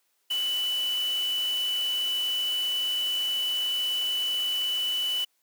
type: tone in noise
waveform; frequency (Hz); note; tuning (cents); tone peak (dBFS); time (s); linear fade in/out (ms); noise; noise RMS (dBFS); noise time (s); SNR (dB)
sine; 2978; F#7; +11; -25; 0.3-5.25; 10; white; -40; 0.3-5.25; +12
effects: white hiss -72 dBFS RMS until 5.42 s + high-pass 300 Hz 12 dB/octave